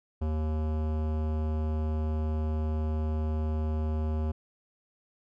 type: tone with hard clipping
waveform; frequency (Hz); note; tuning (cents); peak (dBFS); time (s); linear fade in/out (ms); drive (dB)
sine; 77.7; D#2; -2; -29; 0.21-4.32; 10; 18
effects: none